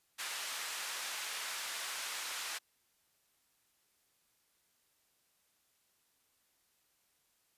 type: band-pass noise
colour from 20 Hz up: pink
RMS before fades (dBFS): -41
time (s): 0.18-2.59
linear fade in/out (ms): 20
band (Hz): 1300 to 11000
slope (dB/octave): 12
effects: white hiss -75 dBFS RMS until 7.57 s + resampled to 32000 Hz